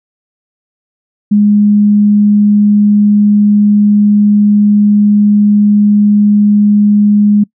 sine tone, 207 Hz, G#3, 5 cents flat, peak -4 dBFS, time 1.31-7.44 s, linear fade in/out 10 ms, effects noise-tail reverb RT60 0.1 s tail -24 dB re dry

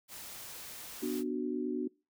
white noise, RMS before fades -46 dBFS, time 0.08-1.24 s, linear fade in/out 50 ms
sine chord, B minor, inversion none, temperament just, 246.9 / 296.3 / 370.4 Hz, B3 / D4 / F#4, 0 / +15 / +2 cents, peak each -36 dBFS, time 1.02-1.88 s, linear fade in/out 10 ms
effects noise-tail reverb RT60 0.3 s tail -24 dB re dry

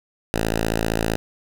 5% pulse tone, 55.3 Hz, A1, 9 cents sharp, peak -9 dBFS, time 0.34-1.16 s, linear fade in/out 0 ms, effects 7-bit

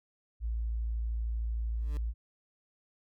sine tone, 56.5 Hz, A1, 47 cents sharp, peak -30 dBFS, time 0.4-2.14 s, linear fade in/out 50 ms
20% pulse tone with exponential growth, 147.4 Hz, D3, 7 cents sharp, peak -38 dBFS, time 1.71-1.97 s, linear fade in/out 0 ms, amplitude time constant 56 ms
effects none

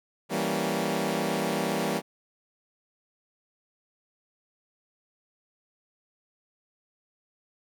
15% pulse chord, E diminished seventh, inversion none, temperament equal, 164.81 / 196 / 233.1 / 277.2 Hz, E3 / G3 / Bb3 / Db4, 0 / 0 / 0 / 0 cents, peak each -26 / -24 / -25 / -28 dBFS, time 0.29-2.02 s, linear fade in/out 50 ms, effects none

